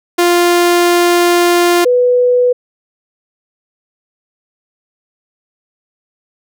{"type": "tone pair in turn", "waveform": ["sawtooth", "sine"], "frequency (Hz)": [349.2, 493.8], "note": ["F4", "B4"], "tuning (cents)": [0, 0], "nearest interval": "tritone", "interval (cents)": 600, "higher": "second", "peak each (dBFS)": [-4, -7], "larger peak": "first", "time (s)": [[0.18, 1.85], [1.85, 2.53]], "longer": "first", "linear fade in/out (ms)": 10, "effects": []}